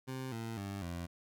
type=tone with pitch steps; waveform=20% pulse; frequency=130.81 / 113.88 / 99.14 / 86.3 Hz; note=C3 / A#2 / G2 / F2; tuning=0 / -40 / +20 / -20 cents; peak=-34 dBFS; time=0.07-1.07 s; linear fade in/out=20 ms; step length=250 ms; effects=none